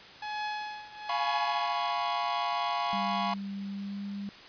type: tone with tremolo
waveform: sawtooth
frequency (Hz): 845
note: G#5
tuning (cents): +30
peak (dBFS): -27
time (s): 0.22-1.91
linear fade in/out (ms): 5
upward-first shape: triangle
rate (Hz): 1.1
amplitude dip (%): 90
type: chord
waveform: 45% pulse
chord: C# dominant seventh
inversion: first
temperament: equal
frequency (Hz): 698.5 / 830.6 / 987.8 / 1108.7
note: E#5 / G#5 / B5 / C#6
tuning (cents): 0 / 0 / 0 / 0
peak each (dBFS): -34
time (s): 1.09-3.34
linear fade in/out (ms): 5
type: tone with pitch glide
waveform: sine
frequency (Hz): 197.9 to 200.4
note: G3 to G3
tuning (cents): +17 to +38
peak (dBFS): -34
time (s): 2.93-4.29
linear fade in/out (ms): 0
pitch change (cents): +21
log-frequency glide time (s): 3.67-4.03
effects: white hiss -49 dBFS RMS until 4.48 s + resampled to 11025 Hz